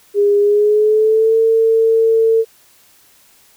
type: tone with pitch glide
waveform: sine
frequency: 407.7 to 449.8 Hz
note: G#4 to A4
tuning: -32 to +38 cents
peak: -9 dBFS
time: 0.14-2.45 s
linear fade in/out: 50 ms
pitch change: +170 cents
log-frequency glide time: 0.39-1.37 s
effects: white hiss -50 dBFS RMS until 3.56 s